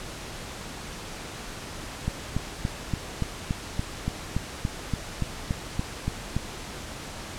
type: click train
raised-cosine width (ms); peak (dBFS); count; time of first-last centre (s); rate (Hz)
5; -13; 16; 2.08-6.366; 3.5
effects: pink hiss -38 dBFS RMS until 7.38 s + low-pass 9000 Hz 12 dB/octave